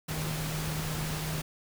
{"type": "tone in noise", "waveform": "sine", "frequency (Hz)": 155.56, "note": "D#3", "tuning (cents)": 0, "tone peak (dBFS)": -33, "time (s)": [0.08, 1.42], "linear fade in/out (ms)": 10, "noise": "pink", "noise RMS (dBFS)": -36, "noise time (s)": [0.08, 1.42], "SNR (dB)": 0, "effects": []}